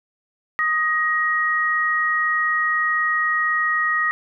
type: tone pair together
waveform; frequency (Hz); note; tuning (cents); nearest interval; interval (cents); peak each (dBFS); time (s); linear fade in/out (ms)
sine; 1246.3 / 1888; D#6 / A#6; +2 / +22; perfect fifth; 720; -22 / -19; 0.59-4.11; 0
effects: none